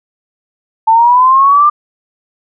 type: linear sweep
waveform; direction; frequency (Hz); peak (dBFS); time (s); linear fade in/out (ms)
sine; up; 880 to 1200; -4; 0.87-1.7; 10
effects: none